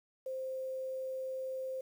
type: tone with quantisation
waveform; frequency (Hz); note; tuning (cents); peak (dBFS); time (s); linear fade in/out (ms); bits
sine; 523; C5; -1; -36; 0.26-1.81; 5; 10
effects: none